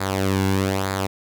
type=tone with flanger; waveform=sawtooth; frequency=96.3 Hz; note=G2; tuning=30 cents flat; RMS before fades=-22 dBFS; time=0-1.07 s; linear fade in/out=10 ms; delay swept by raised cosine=0.34 to 1.64 ms; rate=1.1 Hz; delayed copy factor=-0.65; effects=none